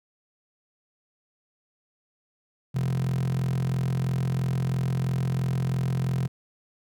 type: tone with high-pass filter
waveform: 15% pulse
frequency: 43 Hz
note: F1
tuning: 26 cents flat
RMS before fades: -26 dBFS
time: 2.74-6.28 s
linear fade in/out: 20 ms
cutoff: 140 Hz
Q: 8.6
effects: none